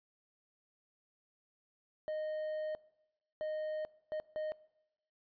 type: tone bursts at uneven times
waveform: triangle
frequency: 618 Hz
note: D#5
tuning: 12 cents flat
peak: -33 dBFS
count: 4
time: 2.08-2.75 / 3.41-3.85 / 4.12-4.2 / 4.36-4.52 s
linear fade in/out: 0 ms
effects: noise-tail reverb RT60 0.9 s tail -22 dB re dry + resampled to 11025 Hz